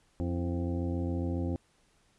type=harmonic tone with a mistuned harmonic; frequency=87.31 Hz; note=F2; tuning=in tune; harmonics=1 / 2 / 3 / 4 / 5 / 6 / 8 / 9; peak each=-32 / -38 / -35 / -38 / -50 / -42 / -53 / -50 dBFS; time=0.2-1.56 s; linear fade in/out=0 ms; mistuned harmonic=4; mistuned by=-65 cents; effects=pink hiss -68 dBFS RMS until 2.18 s + resampled to 24000 Hz